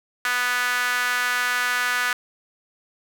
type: tone with high-pass filter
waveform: sawtooth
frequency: 246.9 Hz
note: B3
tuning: in tune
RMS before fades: -23 dBFS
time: 0.25-2.13 s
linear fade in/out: 2 ms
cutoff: 1500 Hz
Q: 3.3
effects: none